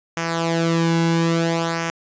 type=tone with flanger; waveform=sawtooth; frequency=166.3 Hz; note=E3; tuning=16 cents sharp; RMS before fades=-20 dBFS; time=0.17-1.9 s; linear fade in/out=0 ms; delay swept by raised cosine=0.24 to 1.64 ms; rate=0.59 Hz; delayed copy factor=-0.7; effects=resampled to 16000 Hz